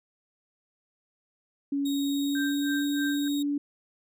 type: tone with pitch glide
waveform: sine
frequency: 280.8 to 287.5 Hz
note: C#4 to D4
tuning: +22 to -37 cents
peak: -25 dBFS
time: 1.72-3.58 s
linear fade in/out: 5 ms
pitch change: +41 cents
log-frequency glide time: 2.01-2.84 s
type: tone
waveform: sawtooth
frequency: 3756 Hz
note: A#7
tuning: 12 cents sharp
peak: -33 dBFS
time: 1.85-3.43 s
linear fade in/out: 10 ms
type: tone with tremolo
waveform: sine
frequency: 1570 Hz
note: G6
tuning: 2 cents sharp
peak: -30 dBFS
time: 2.35-3.28 s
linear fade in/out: 2 ms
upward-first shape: sine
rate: 3.2 Hz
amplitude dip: 90%
effects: none